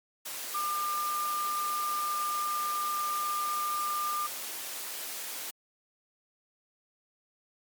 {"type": "tone in noise", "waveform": "sine", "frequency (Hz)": 1200, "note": "D6", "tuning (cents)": 37, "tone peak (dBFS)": -29, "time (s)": [0.54, 4.27], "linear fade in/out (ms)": 10, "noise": "white", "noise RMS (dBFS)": -38, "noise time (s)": [0.25, 5.51], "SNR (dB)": 6, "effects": ["high-pass 300 Hz 12 dB/octave", "MP3 96 kbps"]}